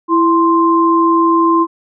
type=tone pair together; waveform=sine; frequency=332.2 / 1046.5 Hz; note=E4 / C6; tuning=+13 / 0 cents; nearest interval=octave + minor sixth; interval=1987 cents; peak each=-11 dBFS; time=0.08-1.67 s; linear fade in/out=50 ms; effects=none